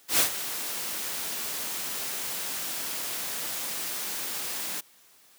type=noise with ADSR envelope; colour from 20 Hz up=white; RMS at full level=-20 dBFS; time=0.08-4.81 s; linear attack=110 ms; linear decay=100 ms; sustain=-13 dB; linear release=12 ms; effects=white hiss -58 dBFS RMS until 5.38 s + high-pass 150 Hz 12 dB/octave